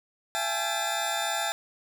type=tone cluster; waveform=25% pulse; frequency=674 / 793 / 856 / 3599 Hz; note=E5 / G5 / A5 / A7; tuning=+38 / +20 / -48 / +38 cents; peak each=-29 dBFS; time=0.35-1.52 s; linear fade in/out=0 ms; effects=none